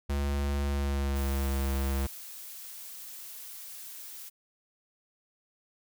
square tone with pitch glide, 70.7 to 68.13 Hz, C#2 to C#2, +35 to -29 cents, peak -28 dBFS, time 0.09-2.07 s, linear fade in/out 10 ms, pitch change -64 cents, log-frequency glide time 0.65-1.45 s
blue noise, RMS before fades -44 dBFS, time 1.15-4.3 s, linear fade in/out 20 ms
effects none

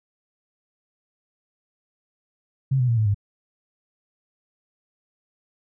sine tone with pitch steps, 134 / 125.03 / 116.65 / 108.84 / 101.55 Hz, C3 / B2 / A#2 / A2 / G#2, +42 / +22 / +2 / -18 / -38 cents, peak -17 dBFS, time 2.71-3.145 s, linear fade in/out 10 ms, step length 87 ms, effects none

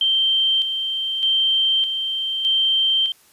sine tone with tremolo, 3136 Hz, G7, in tune, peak -15 dBFS, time 0.01-3.12 s, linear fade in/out 2 ms, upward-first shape square, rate 0.82 Hz, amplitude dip 50%, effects white hiss -54 dBFS RMS until 3.32 s + resampled to 32000 Hz

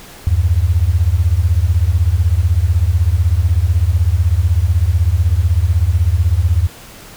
sine beating tone pair, 77.78 / 93.78 Hz, D#2 / F#2, 0 / +24 cents, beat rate 16 Hz, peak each -13 dBFS, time 0.27-6.67 s, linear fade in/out 0 ms, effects pink hiss -37 dBFS RMS until 7.16 s

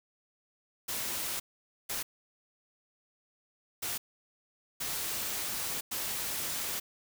white noise bursts at uneven times, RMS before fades -35 dBFS, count 5, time 0.88-1.4 / 1.89-2.03 / 3.82-3.98 / 4.8-5.81 / 5.91-6.8 s, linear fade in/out 10 ms, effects none

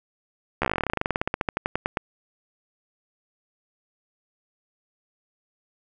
slowing click train, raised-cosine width 0.5 ms, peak -8 dBFS, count 30, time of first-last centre 0.62-1.972 s, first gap 13 ms, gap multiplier 1.08, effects none

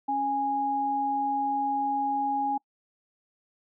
sine tone pair together, 276.5 / 826.4 Hz, C#4 / G#5, -4 / -9 cents, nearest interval octave + perfect fifth, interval 1895 cents, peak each -33 / -25 dBFS, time 0.08-2.58 s, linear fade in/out 10 ms, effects noise-tail reverb RT60 0.1 s tail -25 dB re dry

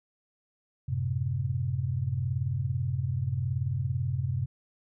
sine chord, F# diminished, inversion none, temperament equal, 92.5 / 110 / 130.81 Hz, F#2 / A2 / C3, 0 / 0 / 0 cents, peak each -32 / -34 / -29 dBFS, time 0.88-4.46 s, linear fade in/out 10 ms, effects none

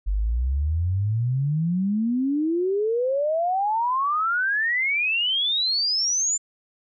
sine exponential sweep, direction up, 46.71 to 7220 Hz, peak -20 dBFS, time 0.06-6.38 s, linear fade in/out 20 ms, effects none

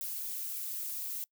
violet noise with flanger, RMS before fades -38 dBFS, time 0.01-1.24 s, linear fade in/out 0 ms, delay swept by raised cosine 1 to 5.9 ms, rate 3.7 Hz, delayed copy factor -0.65, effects noise-tail reverb RT60 0.1 s tail -24 dB re dry

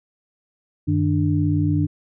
sine tone cluster, 94.1 / 152.6 / 295.2 Hz, F#2 / D#3 / D4, +30 / -33 / +9 cents, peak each -21 dBFS, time 0.87-1.87 s, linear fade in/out 20 ms, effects none

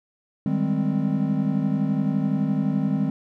triangle chord, Ab major seventh, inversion second, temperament equal, 155.56 / 196 / 207.7 / 261.6 Hz, Eb3 / G3 / Ab3 / C4, 0 / 0 / 0 / 0 cents, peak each -24 dBFS, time 0.46-3.1 s, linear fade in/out 2 ms, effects none

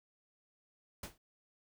pink noise with exponential decay, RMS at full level -39 dBFS, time 1.03-1.18 s, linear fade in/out 5 ms, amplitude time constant 32 ms, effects none

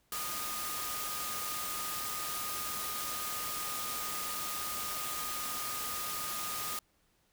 sine tone in noise, 1232 Hz, D#6, 17 cents flat, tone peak -41 dBFS, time 0.12-6.79 s, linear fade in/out 2 ms, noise white, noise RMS -38 dBFS, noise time 0.12-6.79 s, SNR -6 dB, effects pink hiss -72 dBFS RMS until 7.32 s

